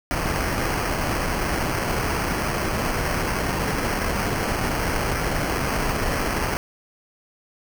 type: noise with sample-and-hold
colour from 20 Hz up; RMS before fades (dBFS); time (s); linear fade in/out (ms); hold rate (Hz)
pink; -24; 0.11-6.57; 0; 3675
effects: none

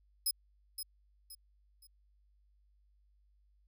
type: tone with echo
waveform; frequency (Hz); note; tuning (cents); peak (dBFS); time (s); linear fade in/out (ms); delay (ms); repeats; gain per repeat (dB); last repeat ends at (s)
5% pulse; 5100; D#8; +42; -24; 0.26-0.31; 5; 520; 3; -9; 1.87
effects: added 50 Hz sine -66 dBFS peak until 3.67 s

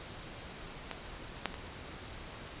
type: clicks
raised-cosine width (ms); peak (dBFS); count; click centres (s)
0.3; -21 / -14 / -28; 3; 0.913 / 1.457 / 1.542
effects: pink hiss -46 dBFS RMS until 2.6 s + resampled to 8000 Hz

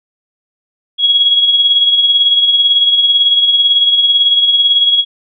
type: tone with tremolo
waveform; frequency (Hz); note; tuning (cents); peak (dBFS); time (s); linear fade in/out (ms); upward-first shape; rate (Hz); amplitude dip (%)
sine; 3322; G#7; 0; -5; 0.98-5.05; 50; sine; 18; 50
effects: none

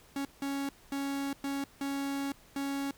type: tone bursts at uneven times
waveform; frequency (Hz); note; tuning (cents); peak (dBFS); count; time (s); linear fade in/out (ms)
45% pulse; 277.5; C#4; +2; -32; 6; 0.16-0.25 / 0.42-0.69 / 0.92-1.33 / 1.44-1.64 / 1.81-2.32 / 2.56-2.91; 2
effects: pink hiss -59 dBFS RMS until 2.97 s

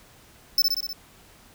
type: tone with echo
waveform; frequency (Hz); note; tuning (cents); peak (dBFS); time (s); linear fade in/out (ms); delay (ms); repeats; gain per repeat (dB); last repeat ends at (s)
square; 5280; E8; +2; -16; 0.58-0.62; 2; 62; 5; -3; 0.93
effects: pink hiss -53 dBFS RMS until 1.54 s

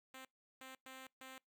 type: tone bursts at uneven times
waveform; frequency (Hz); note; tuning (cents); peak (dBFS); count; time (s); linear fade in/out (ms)
5% pulse; 262.1; C4; +3; -40; 4; 0.14-0.25 / 0.61-0.75 / 0.86-1.07 / 1.21-1.38; 2
effects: noise-tail reverb RT60 0.2 s tail -26 dB re dry

